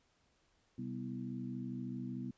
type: harmonic tone with a mistuned harmonic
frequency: 64.8 Hz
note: C2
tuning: 16 cents flat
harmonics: 2 / 3 / 4 / 5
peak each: -45 / -45 / -42 / -50 dBFS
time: 0.78-2.31 s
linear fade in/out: 5 ms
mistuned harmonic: 4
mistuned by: -79 cents
effects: pink hiss -74 dBFS RMS until 2.37 s + resampled to 16000 Hz